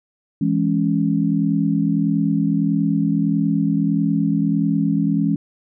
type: chord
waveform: sine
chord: C# minor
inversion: first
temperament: just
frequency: 166.31 / 207.9 / 277.2 Hz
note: E3 / G#3 / C#4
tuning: +16 / +2 / 0 cents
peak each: -20 dBFS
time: 0.41-5.36 s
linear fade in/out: 5 ms
effects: none